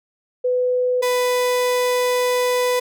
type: tone pair in turn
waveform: sine / 35% pulse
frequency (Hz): 499.6 / 496.7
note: B4 / B4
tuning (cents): +20 / +10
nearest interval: unison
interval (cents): 10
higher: first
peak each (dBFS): -16 / -15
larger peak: second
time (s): 0.44-1.02 / 1.02-2.8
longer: second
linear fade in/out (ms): 10
effects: none